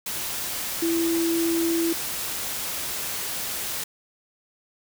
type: tone in noise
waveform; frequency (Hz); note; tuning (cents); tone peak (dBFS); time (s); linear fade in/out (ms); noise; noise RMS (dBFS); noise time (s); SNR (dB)
sine; 333.3; E4; +19; -21; 0.82-1.93; 5; white; -30; 0.06-3.84; +6
effects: none